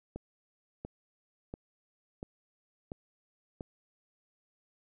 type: click train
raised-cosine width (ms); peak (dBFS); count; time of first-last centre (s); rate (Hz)
2; -26; 6; 0.16-3.608; 1.45
effects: none